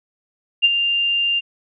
sine tone with ADSR envelope, 2794 Hz, F7, in tune, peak -8 dBFS, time 0.62-1.41 s, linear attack 26 ms, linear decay 35 ms, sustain -8 dB, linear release 29 ms, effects none

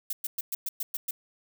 violet noise bursts, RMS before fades -31 dBFS, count 8, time 0.1-1.11 s, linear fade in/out 5 ms, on 30 ms, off 110 ms, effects none

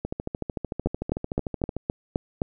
two click trains, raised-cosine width 2 ms, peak -10 / -15 dBFS, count 7 / 24, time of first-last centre 0.86-2.418 / 0.05-1.766 s, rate 3.85 / 13.4 Hz, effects none

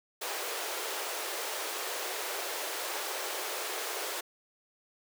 pink high-pass noise, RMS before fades -36 dBFS, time 0.21-4.21 s, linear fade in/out 10 ms, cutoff 370 Hz, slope 48 dB/octave, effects none

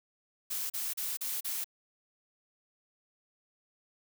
blue noise bursts, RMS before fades -35 dBFS, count 5, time 0.5-1.644 s, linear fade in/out 10 ms, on 200 ms, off 36 ms, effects none

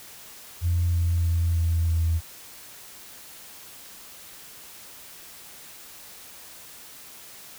sine tone with pitch steps, 86.6 / 85.56 / 84.52 / 83.51 / 82.5 Hz, F2 / F2 / E2 / E2 / E2, -14 / -35 / +44 / +23 / +2 cents, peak -19 dBFS, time 0.61-2.21 s, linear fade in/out 50 ms, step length 320 ms, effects tanh soft clip ceiling -15 dBFS + white hiss -45 dBFS RMS until 7.58 s

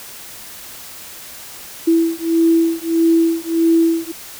sine beating tone pair, 329.6 / 331.2 Hz, E4 / E4, 0 / +8 cents, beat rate 1.6 Hz, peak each -15 dBFS, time 1.87-4.12 s, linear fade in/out 10 ms, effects white hiss -35 dBFS RMS until 4.39 s

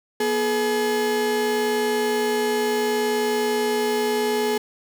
35% pulse tone pair together, 242.7 / 424.7 Hz, B3 / G#4, -30 / +39 cents, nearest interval minor seventh, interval 969 cents, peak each -26 / -19 dBFS, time 0.2-4.58 s, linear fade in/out 5 ms, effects none

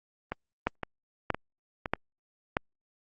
two click trains, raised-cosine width 0.5 ms, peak -10 / -17 dBFS, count 4 / 4, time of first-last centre 0.67-2.569 / 0.32-1.858 s, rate 1.58 / 1.95 Hz, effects Opus 24 kbps

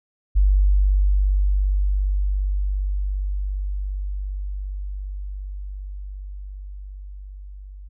sine tone with level ramp, 48.67 Hz, G1, 12 cents flat, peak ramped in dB -12 to -36 dBFS, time 0.35-7.89 s, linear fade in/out 20 ms, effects none

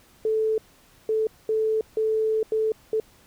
sine tone bursts at uneven times, 438 Hz, A4, 8 cents flat, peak -20 dBFS, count 6, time 0.25-0.58 / 1.09-1.27 / 1.49-1.81 / 1.97-2.43 / 2.52-2.72 / 2.93-3 s, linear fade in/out 2 ms, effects pink hiss -56 dBFS RMS until 3.26 s

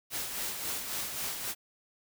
white noise with tremolo, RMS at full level -34 dBFS, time 0.1-1.55 s, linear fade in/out 50 ms, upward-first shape sine, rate 3.7 Hz, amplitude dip 45%, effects none

